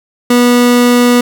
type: tone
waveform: 30% pulse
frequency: 243.6 Hz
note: B3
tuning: 24 cents flat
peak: -3 dBFS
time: 0.3-1.21 s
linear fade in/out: 5 ms
effects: none